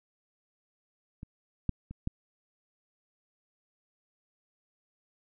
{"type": "clicks", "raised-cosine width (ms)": 5, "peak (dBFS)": [-29, -15, -29, -18], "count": 4, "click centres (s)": [1.231, 1.693, 1.91, 2.074], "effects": []}